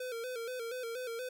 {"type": "tone with vibrato", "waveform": "square", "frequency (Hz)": 482.5, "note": "B4", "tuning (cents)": -40, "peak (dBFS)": -38, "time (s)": [0, 1.29], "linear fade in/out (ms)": 5, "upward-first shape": "square", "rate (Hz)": 4.2, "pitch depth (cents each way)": 82, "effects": []}